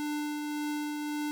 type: tone with tremolo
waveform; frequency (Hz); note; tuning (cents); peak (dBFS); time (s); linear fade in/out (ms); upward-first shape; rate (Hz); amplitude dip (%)
square; 297.4; D4; +22; -31; 0-1.31; 0; triangle; 1.8; 30
effects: none